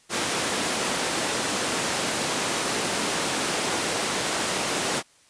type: high-pass noise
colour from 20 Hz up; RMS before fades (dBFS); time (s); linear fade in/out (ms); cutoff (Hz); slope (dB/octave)
pink; -26; 0.09-5.03; 50; 240; 12
effects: white hiss -58 dBFS RMS until 5.29 s + resampled to 22050 Hz